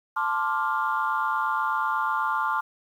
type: chord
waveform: sine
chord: D minor seventh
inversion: second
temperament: equal with one note detuned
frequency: 880 / 1046.5 / 1174.7 / 1401.8 Hz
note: A5 / C6 / D6 / F6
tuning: 0 / 0 / 0 / +6 cents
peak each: -28 dBFS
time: 0.16-2.61 s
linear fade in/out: 10 ms
effects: tanh soft clip ceiling -14 dBFS + 9-bit